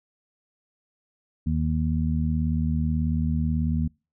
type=harmonic tone; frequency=78.3 Hz; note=D#2; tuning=11 cents sharp; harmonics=1 / 2 / 3; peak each=-25 / -26 / -27 dBFS; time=1.46-3.88 s; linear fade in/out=10 ms; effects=noise-tail reverb RT60 0.3 s tail -26 dB re dry